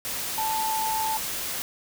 sine tone in noise, 880 Hz, A5, in tune, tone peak -25 dBFS, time 0.38-1.17 s, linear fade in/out 0 ms, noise white, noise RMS -31 dBFS, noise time 0.05-1.62 s, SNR +3 dB, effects none

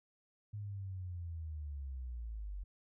sine linear sweep, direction down, 105.5 to 45.94 Hz, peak -40 dBFS, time 0.53-2.64 s, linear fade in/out 10 ms, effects none

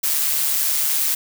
blue noise with amplitude modulation, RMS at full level -18 dBFS, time 0.03-1.15 s, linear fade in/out 10 ms, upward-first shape sine, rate 147 Hz, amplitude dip 45%, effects none

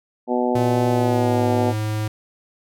harmonic tone, 123.47 Hz, B2, in tune, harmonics 2 / 3 / 4 / 5 / 6 / 7, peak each -22 / -24 / -25 / -26 / -27 / -27 dBFS, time 0.27-1.74 s, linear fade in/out 50 ms
square tone with pitch glide, 117.2 to 107.47 Hz, A#2 to A2, +10 to -40 cents, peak -22 dBFS, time 0.55-2.08 s, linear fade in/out 5 ms, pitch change -150 cents, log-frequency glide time 0.89-1.49 s
effects none

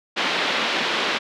white band-pass noise, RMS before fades -23 dBFS, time 0.16-1.19 s, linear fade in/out 20 ms, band 200 to 3700 Hz, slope 24 dB/octave, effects none

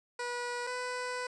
15% pulse tone pair in turn, 486.3 / 498.5 Hz, B4 / B4, -27 / +16 cents, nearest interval unison, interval 43 cents, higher second, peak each -28 dBFS, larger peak neither, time 0.19-0.67 / 0.67-1.27 s, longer second, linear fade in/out 5 ms, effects resampled to 22050 Hz + 10-bit

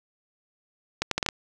accelerating click train, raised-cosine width 0.2 ms, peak -7 dBFS, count 6, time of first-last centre 1.02-1.288 s, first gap 93 ms, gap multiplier 0.72, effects none

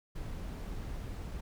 brown noise, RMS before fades -40 dBFS, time 0.15-1.41 s, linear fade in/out 10 ms, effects none

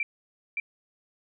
sine tone with echo, 2349 Hz, D7, in tune, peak -25 dBFS, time 0-0.03 s, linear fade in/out 2 ms, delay 570 ms, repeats 1, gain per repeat -2 dB, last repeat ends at 0.6 s, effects none

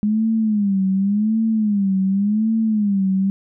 sine tone with vibrato, 206.4 Hz, G#3, 10 cents flat, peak -15 dBFS, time 0.03-3.3 s, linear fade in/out 0 ms, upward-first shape sine, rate 0.89 Hz, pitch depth 140 cents each way, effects none

